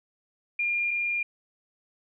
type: tone pair in turn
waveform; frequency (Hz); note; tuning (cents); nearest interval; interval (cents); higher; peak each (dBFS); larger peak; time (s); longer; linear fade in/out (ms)
sine; 2407 / 2407; D7 / D7; +42 / +42; unison; 0; neither; -24 / -25; first; 0.59-0.91 / 0.91-1.23; neither; 5
effects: none

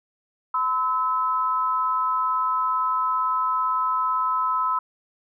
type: tone pair together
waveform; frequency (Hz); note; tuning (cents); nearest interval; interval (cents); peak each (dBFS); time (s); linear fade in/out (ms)
sine; 1015.8 / 1298; B5 / E6; +48 / -27; major third; 425; -23; 0.54-4.79; 5
effects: none

